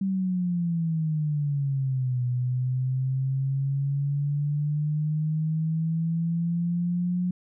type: exponential two-way sweep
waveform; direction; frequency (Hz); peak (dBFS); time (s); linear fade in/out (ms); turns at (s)
sine; down then up; 195.1 to 123.47 to 180.6; -23; 0.01-7.31; 5; 2.24
effects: none